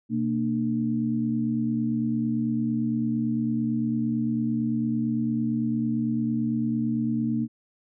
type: tone cluster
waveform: sine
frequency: 126 / 230.2 / 299.1 Hz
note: B2 / A#3 / D4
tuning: +35 / -22 / +32 cents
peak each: -32 / -24 / -30 dBFS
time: 0.09-7.48 s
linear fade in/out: 50 ms
effects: none